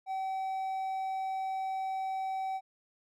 triangle tone, 765 Hz, G5, 42 cents flat, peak -30 dBFS, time 0.06-2.61 s, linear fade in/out 50 ms, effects none

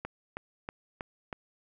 click train, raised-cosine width 0.5 ms, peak -21 dBFS, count 5, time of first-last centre 0.05-1.328 s, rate 3.13 Hz, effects none

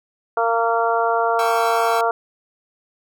harmonic tone, 230 Hz, A#3, 23 cents flat, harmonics 2 / 3 / 4 / 5 / 6, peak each -22 / -20 / -23 / -25 / -24 dBFS, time 0.37-2.11 s, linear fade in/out 2 ms
sawtooth chord, C# diminished, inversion second, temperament equal with one note detuned, 790.4 / 1108.7 / 1318.5 Hz, G5 / C#6 / E6, +14 / 0 / 0 cents, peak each -25 / -26 / -28 dBFS, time 1.39-2.01 s, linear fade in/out 2 ms
effects none

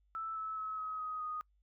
sine tone with pitch steps, 1319 / 1303.1 / 1287.4 / 1271.9 / 1256.5 / 1241.4 Hz, E6 / E6 / E6 / D#6 / D#6 / D#6, +1 / -20 / -41 / +38 / +17 / -4 cents, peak -37 dBFS, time 0.15-1.41 s, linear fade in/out 0 ms, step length 210 ms, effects noise-tail reverb RT60 0.1 s tail -24 dB re dry + added 50 Hz sine -69 dBFS peak until 1.62 s

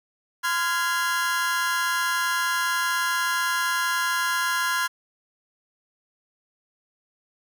40% pulse chord, F minor, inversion second, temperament equal with one note detuned, 1025 / 1396.9 / 1661.2 Hz, C6 / F6 / Ab6, -36 / 0 / 0 cents, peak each -26 dBFS, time 0.43-4.88 s, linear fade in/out 20 ms, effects none

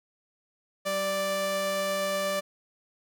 sawtooth tone pair together, 192.95 / 587.3 Hz, G3 / D5, -27 / 0 cents, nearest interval octave + perfect fifth, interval 1927 cents, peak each -34 / -23 dBFS, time 0.85-2.41 s, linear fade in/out 20 ms, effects none

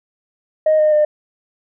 sine tone with pitch steps, 622.3 / 612.7 / 603.2 Hz, D#5 / D#5 / D5, 0 / -27 / +46 cents, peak -9 dBFS, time 0.66-1.05 s, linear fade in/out 5 ms, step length 130 ms, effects tanh soft clip ceiling -7 dBFS

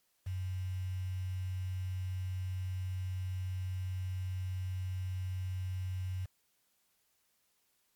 sine tone with quantisation, 92.5 Hz, F#2, in tune, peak -34 dBFS, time 0.26-6.26 s, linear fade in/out 10 ms, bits 9, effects white hiss -75 dBFS RMS until 7.95 s + MP3 96 kbps

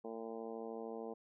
harmonic tone, 113.3 Hz, A#2, 49 cents flat, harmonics 2 / 3 / 4 / 5 / 6 / 7 / 8 / 9, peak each -49 / -51 / -45 / -52 / -53 / -53 / -60 / -60 dBFS, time 0.04-1.14 s, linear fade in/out 10 ms, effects none

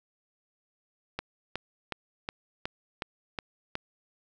click train, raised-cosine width 0.3 ms, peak -16 dBFS, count 8, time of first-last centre 1.19-3.754 s, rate 2.73 Hz, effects none

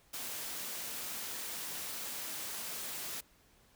white high-pass noise, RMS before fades -41 dBFS, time 0.13-3.21 s, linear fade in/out 10 ms, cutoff 140 Hz, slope 12 dB/octave, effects pink hiss -66 dBFS RMS until 3.75 s

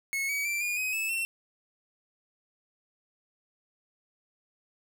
45% pulse tone with pitch steps, 2189 / 2268 / 2349 / 2433 / 2520 / 2611 / 2704 Hz, C#7 / C#7 / D7 / D#7 / D#7 / E7 / E7, -22 / +39 / 0 / -39 / +21 / -17 / +43 cents, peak -28 dBFS, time 0.13-1.25 s, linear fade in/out 0 ms, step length 160 ms, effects none

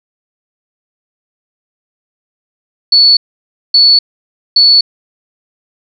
sine tone bursts, 4435 Hz, C#8, in tune, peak -3 dBFS, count 3, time 2.92-4.81 s, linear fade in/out 5 ms, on 250 ms, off 570 ms, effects none

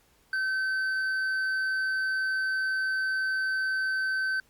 sine tone with hard clipping, 1537 Hz, G6, 35 cents flat, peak -27 dBFS, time 0.33-4.4 s, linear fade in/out 2 ms, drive 4 dB, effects pink hiss -64 dBFS RMS until 4.49 s + Opus 48 kbps

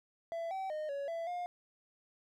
triangle tone with pitch steps, 668 / 767 / 614 / 561 / 667 / 710 Hz, E5 / G5 / D#5 / C#5 / E5 / F5, +23 / -38 / -23 / +21 / +20 / +28 cents, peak -34 dBFS, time 0.32-1.46 s, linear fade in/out 0 ms, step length 190 ms, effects none

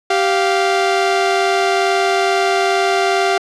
sawtooth tone pair together, 390 / 697.7 Hz, G4 / F5, -9 / -2 cents, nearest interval minor seventh, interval 1007 cents, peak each -12 dBFS, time 0.1-3.38 s, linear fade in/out 5 ms, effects low-pass 6000 Hz 12 dB/octave

